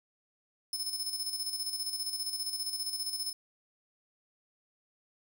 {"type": "tone with tremolo", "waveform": "sawtooth", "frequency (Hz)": 5220, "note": "E8", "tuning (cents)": -18, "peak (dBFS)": -29, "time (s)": [0.73, 3.33], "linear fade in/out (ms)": 2, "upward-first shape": "square", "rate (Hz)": 15, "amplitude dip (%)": 55, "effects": []}